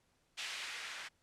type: noise with low-pass filter sweep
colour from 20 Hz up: violet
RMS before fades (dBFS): -44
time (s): 0.37-1.09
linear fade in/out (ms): 20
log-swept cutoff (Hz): 2700 to 1800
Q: 1.2
effects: pink hiss -75 dBFS RMS until 1.22 s + low-pass 10000 Hz 12 dB/octave